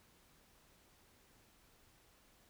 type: silence
effects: pink hiss -68 dBFS RMS until 2.49 s